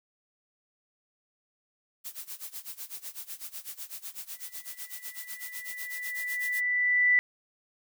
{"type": "noise with tremolo", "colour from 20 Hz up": "blue", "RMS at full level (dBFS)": -38, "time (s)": [2.04, 6.61], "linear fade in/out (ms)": 20, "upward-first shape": "sine", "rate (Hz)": 8, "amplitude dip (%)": 90}
{"type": "tone with exponential growth", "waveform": "sine", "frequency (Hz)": 1978, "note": "B6", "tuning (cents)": 2, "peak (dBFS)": -18, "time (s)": [4.33, 7.19], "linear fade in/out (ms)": 0, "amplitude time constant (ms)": 620}
{"effects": []}